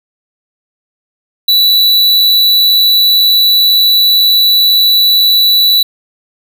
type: tone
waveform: square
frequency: 3951 Hz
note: B7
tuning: in tune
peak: -6 dBFS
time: 1.48-5.83 s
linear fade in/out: 5 ms
effects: none